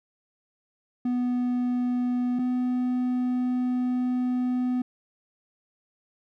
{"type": "tone pair in turn", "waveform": "triangle", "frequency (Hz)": [246.9, 250.1], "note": ["B3", "B3"], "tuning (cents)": [0, 22], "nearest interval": "unison", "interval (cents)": 22, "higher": "second", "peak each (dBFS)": -21, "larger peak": "neither", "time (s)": [[1.05, 2.39], [2.39, 4.82]], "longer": "second", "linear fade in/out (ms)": 5, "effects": []}